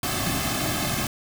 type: noise with comb filter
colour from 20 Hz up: pink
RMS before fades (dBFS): -26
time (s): 0.03-1.07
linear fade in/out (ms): 2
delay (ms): 2.1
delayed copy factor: -0.8
effects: none